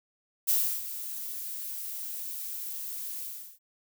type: noise with ADSR envelope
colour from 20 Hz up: violet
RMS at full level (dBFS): -24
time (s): 0.47-3.59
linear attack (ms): 21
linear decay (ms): 320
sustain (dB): -13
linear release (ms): 370
effects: none